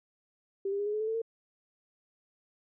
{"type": "tone with pitch steps", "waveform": "sine", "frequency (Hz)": [392, 400.5, 409.1, 418, 427, 436.2, 445.6, 455.3], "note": ["G4", "G4", "G#4", "G#4", "G#4", "A4", "A4", "A#4"], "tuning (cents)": [0, 37, -26, 11, 48, -15, 22, -41], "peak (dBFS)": -29, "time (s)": [0.65, 1.218], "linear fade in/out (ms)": 5, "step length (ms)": 71, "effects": []}